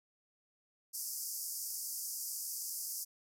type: band-pass noise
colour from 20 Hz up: white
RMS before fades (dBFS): -41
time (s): 0.93-3.05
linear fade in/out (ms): 20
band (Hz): 4800 to 15000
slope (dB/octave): 96
effects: none